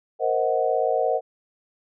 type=chord; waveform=sine; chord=C half-diminished seventh; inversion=third; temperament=equal with one note detuned; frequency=466.2 / 523.3 / 632.4 / 740 Hz; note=Bb4 / C5 / Eb5 / Gb5; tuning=0 / 0 / +28 / 0 cents; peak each=-25 dBFS; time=0.19-1.21 s; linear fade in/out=50 ms; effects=none